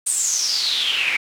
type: noise with band-pass filter sweep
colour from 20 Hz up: pink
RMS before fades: -21 dBFS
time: 0.06-1.17 s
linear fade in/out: 10 ms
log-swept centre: 8900 to 2200 Hz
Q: 9.2
effects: none